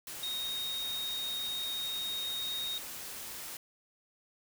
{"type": "tone in noise", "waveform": "sine", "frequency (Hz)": 3729, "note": "A#7", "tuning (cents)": 0, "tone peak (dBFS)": -34, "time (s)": [0.23, 2.78], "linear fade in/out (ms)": 2, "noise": "white", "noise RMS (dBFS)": -43, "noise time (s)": [0.07, 3.57], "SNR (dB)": 6, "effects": []}